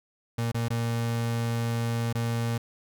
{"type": "tone with dropouts", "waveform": "35% pulse", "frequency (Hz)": 116.54, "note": "A#2", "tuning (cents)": 0, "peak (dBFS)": -24, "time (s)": [0.38, 2.58], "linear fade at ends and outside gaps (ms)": 5, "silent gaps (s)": [[0.518, 0.544], [0.684, 0.703], [2.128, 2.15]], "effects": []}